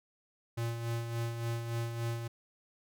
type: tone with tremolo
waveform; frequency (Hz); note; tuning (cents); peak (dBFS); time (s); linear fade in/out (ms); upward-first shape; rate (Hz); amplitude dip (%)
square; 116.5; A#2; -1; -32; 0.57-2.28; 10; sine; 3.5; 50
effects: none